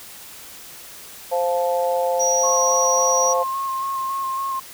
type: harmonic tone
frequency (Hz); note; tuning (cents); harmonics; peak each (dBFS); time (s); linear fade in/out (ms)
174.61; F3; 0; 3 / 4 / 5; -20 / -24 / -25; 1.31-3.44; 20
type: tone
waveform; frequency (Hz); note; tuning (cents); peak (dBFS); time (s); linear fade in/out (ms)
sine; 5780; F#8; -41; -19; 2.19-3.34; 20
type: tone with vibrato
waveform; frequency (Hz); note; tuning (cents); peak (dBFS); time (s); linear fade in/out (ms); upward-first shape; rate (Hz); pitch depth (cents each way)
sine; 1074; C6; +45; -22; 2.43-4.6; 10; square; 3.6; 17
effects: white hiss -40 dBFS RMS until 4.73 s